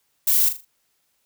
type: noise with echo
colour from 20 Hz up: violet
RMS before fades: -18 dBFS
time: 0.27-0.49 s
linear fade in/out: 5 ms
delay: 40 ms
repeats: 4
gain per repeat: -9 dB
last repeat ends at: 0.65 s
effects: white hiss -69 dBFS RMS until 1.25 s